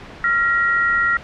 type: tone pair together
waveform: sine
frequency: 1384.5 / 1900 Hz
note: F6 / A#6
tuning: -15 / +33 cents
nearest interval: perfect fourth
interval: 548 cents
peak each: -17 dBFS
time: 0.24-1.17 s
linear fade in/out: 2 ms
effects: pink hiss -37 dBFS RMS until 1.23 s + low-pass 3000 Hz 12 dB/octave

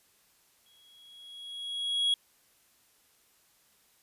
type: tone with exponential growth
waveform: triangle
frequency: 3320 Hz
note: G#7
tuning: 1 cent flat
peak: -21 dBFS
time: 0.66-2.14 s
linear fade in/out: 2 ms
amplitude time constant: 320 ms
effects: white hiss -66 dBFS RMS until 4.02 s + resampled to 32000 Hz

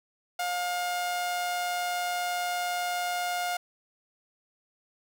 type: tone with amplitude modulation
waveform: sawtooth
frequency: 711 Hz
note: F5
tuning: 31 cents sharp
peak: -23 dBFS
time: 0.39-3.57 s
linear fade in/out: 5 ms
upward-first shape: sine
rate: 177 Hz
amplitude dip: 30%
effects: none

